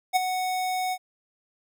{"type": "tone with ADSR envelope", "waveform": "square", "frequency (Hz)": 740, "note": "F#5", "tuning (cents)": 0, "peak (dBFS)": -17, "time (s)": [0.13, 0.98], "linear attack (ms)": 31, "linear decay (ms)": 18, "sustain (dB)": -9, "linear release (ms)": 57, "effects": []}